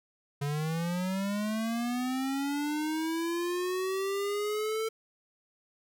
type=linear sweep; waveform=square; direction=up; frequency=140.6 to 446.9 Hz; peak=-30 dBFS; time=0.41-4.89 s; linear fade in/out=10 ms; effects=none